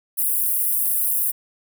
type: high-pass noise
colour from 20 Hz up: pink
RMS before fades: -21 dBFS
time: 0.17-1.32 s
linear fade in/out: 20 ms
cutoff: 10000 Hz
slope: 48 dB/octave
effects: none